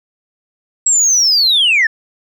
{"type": "linear sweep", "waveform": "sine", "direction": "down", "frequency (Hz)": [7750, 1708], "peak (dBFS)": -7, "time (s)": [0.86, 1.87], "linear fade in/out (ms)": 5, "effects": ["tanh soft clip ceiling -6 dBFS"]}